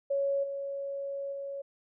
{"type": "tone with level steps", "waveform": "sine", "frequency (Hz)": 556, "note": "C#5", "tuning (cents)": 5, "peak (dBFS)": [-26, -33, -35], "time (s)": [0.1, 1.62], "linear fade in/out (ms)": 10, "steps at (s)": [0.43, 1.32], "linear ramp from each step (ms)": 10, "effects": []}